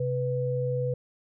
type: tone pair together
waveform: sine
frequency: 131.1 / 495 Hz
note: C3 / B4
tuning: +4 / +4 cents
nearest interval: octave + major seventh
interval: 2300 cents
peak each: -28 / -28 dBFS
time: 0-0.94 s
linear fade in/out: 5 ms
effects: none